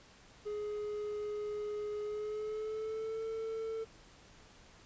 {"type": "tone with pitch glide", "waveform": "triangle", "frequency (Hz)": [418.8, 446.3], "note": ["G#4", "A4"], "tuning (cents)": [15, 25], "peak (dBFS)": -34, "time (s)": [0.45, 3.85], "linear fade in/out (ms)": 20, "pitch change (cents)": 110, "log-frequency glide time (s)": [2.02, 3.23], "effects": ["pink hiss -59 dBFS RMS until 4.85 s", "resampled to 16000 Hz"]}